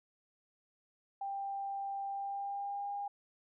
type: tone with pitch glide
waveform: sine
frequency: 791 to 808.1 Hz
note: G5 to G#5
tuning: +15 to -48 cents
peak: -36 dBFS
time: 1.21-3.08 s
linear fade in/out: 5 ms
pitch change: +37 cents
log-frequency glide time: 2.07-2.93 s
effects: none